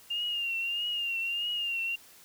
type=tone with vibrato; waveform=sine; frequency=2800 Hz; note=F7; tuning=4 cents sharp; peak=-29 dBFS; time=0.1-1.96 s; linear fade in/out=10 ms; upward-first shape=triangle; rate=1.6 Hz; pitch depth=67 cents each way; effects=white hiss -55 dBFS RMS until 2.24 s